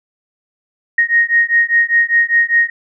sine beating tone pair, 1864.7 / 1869.7 Hz, A#6 / A#6, 0 / +5 cents, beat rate 5 Hz, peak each -13 dBFS, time 0.98-2.7 s, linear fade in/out 5 ms, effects none

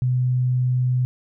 sine tone, 126.1 Hz, B2, 36 cents sharp, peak -17 dBFS, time 0.02-1.05 s, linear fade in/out 0 ms, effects none

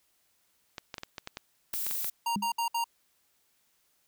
clicks, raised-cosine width 0.2 ms, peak -20 dBFS, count 11, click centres 0.782 / 0.942 / 0.982 / 1.034 / 1.182 / 1.274 / 1.371 / 1.739 / 1.866 / 1.911 / 2.045 s
violet noise, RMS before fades -33 dBFS, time 1.73-2.1 s, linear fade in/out 5 ms
square tone bursts, 932.3 Hz, A#5, in tune, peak -28 dBFS, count 4, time 2.26-2.842 s, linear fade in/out 5 ms, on 99 ms, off 62 ms
sine tone with exponential decay, 202.8 Hz, G#3, 41 cents flat, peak -26 dBFS, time 2.36-2.53 s, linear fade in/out 2 ms, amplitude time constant 35 ms
effects white hiss -71 dBFS RMS until 4.07 s

